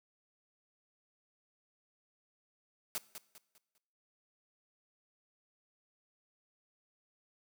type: noise with echo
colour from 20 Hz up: white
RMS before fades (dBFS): -37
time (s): 2.95-2.98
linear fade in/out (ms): 0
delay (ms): 200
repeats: 4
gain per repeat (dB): -9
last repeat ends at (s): 3.78
effects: noise-tail reverb RT60 0.8 s tail -19 dB re dry